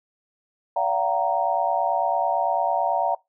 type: tone cluster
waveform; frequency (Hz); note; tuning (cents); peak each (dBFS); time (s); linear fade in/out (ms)
sine; 577 / 686 / 755 / 932; D5 / F5 / F#5 / A#5; -31 / -31 / +35 / -1; -28 / -25 / -25 / -25; 0.76-3.15; 5
effects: noise-tail reverb RT60 0.2 s tail -23 dB re dry